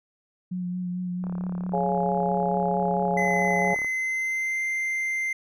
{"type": "tone with vibrato", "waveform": "sine", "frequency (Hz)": 180, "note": "F#3", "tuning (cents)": -47, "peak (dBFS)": -27, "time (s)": [0.51, 3.74], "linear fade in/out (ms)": 10, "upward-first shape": "sine", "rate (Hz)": 4.5, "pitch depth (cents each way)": 21}
{"type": "click train", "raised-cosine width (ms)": 1, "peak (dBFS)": -26, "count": 93, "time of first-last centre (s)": [1.24, 3.846], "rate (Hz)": 35.3}
{"type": "harmonic tone", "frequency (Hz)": 139.1, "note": "C#3", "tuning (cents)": 6, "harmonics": [3, 4, 5, 6], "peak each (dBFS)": [-30, -29, -28, -27], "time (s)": [1.73, 3.75], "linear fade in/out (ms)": 5}
{"type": "tone with pitch glide", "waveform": "triangle", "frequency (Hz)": [2033, 2087], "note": ["B6", "C7"], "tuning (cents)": [50, -5], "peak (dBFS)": -23, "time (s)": [3.17, 5.33], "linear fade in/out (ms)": 5, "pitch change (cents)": 45, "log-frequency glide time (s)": [3.55, 4.63]}
{"effects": []}